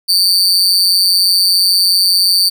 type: tone with amplitude modulation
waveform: 40% pulse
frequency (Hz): 4571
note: D8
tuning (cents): -48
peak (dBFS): -4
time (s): 0.08-2.5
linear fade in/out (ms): 20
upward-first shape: sine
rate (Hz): 185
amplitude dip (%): 85
effects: none